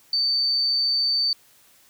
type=tone; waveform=sine; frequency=4567 Hz; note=D8; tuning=49 cents flat; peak=-19 dBFS; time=0.13-1.33 s; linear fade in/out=2 ms; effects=white hiss -56 dBFS RMS until 1.89 s